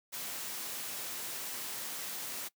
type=noise; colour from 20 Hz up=white; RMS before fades=-40 dBFS; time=0.12-2.49 s; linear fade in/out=20 ms; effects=noise-tail reverb RT60 0.1 s tail -21 dB re dry + high-pass 150 Hz 12 dB/octave